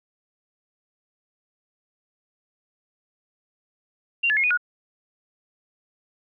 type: tone with pitch steps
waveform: sine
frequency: 2768 / 1717 / 2151 / 2471 / 1448 Hz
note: F7 / A6 / C7 / D#7 / F#6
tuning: -16 / -43 / +47 / -13 / -38 cents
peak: -18 dBFS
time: 4.23-4.575 s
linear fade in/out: 10 ms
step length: 69 ms
effects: none